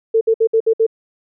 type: tone bursts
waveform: sine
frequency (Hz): 448.2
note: A4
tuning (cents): +32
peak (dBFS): -10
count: 6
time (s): 0.14-0.866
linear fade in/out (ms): 10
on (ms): 71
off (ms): 60
effects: none